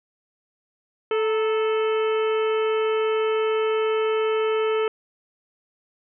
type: harmonic tone with a mistuned harmonic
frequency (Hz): 437.1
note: A4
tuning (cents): -11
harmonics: 1 / 2 / 3 / 4 / 5 / 6 / 7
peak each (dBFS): -20 / -34 / -30 / -40 / -37 / -37 / -38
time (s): 1.11-4.88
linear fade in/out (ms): 2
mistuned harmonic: 2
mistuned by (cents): +72
effects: none